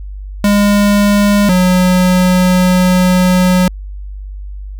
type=tone pair in turn; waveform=square; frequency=204.1 / 182.4 Hz; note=G#3 / F#3; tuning=-30 / -24 cents; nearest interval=major second; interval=194 cents; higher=first; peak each=-8 dBFS; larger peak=neither; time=0.44-1.49 / 1.49-3.68 s; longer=second; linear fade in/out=2 ms; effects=added 49 Hz sine -23 dBFS peak until 4.79 s